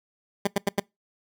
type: tone bursts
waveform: 15% pulse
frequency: 200.1 Hz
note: G3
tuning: 36 cents sharp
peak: -14 dBFS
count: 4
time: 0.45-0.799 s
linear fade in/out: 5 ms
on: 22 ms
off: 87 ms
effects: noise-tail reverb RT60 0.2 s tail -25 dB re dry